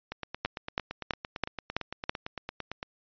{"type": "two click trains", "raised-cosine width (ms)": 0.3, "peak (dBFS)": [-11, -19], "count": [6, 25], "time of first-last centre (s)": [[0.45, 2.095], [0.12, 2.829]], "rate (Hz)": [3.04, 8.86], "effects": ["resampled to 11025 Hz"]}